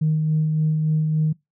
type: tone with tremolo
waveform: sine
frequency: 155.56 Hz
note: D#3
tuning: in tune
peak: -15 dBFS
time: 0.01-1.33 s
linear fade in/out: 10 ms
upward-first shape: sine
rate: 3.5 Hz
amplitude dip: 30%
effects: noise-tail reverb RT60 0.2 s tail -24 dB re dry + tanh soft clip ceiling -12 dBFS